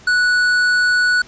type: tone with tanh clipping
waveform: triangle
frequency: 1475 Hz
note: F#6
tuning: 6 cents flat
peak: -14 dBFS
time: 0.07-1.22 s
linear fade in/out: 5 ms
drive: 15 dB
effects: pink hiss -44 dBFS RMS until 1.27 s + resampled to 16000 Hz